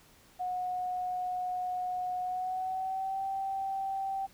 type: tone with pitch glide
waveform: sine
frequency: 729 to 776.8 Hz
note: F#5 to G5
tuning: -26 to -16 cents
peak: -31 dBFS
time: 0.39-4.27 s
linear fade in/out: 20 ms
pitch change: +110 cents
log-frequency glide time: 2.22-3.22 s
effects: pink hiss -60 dBFS RMS until 4.33 s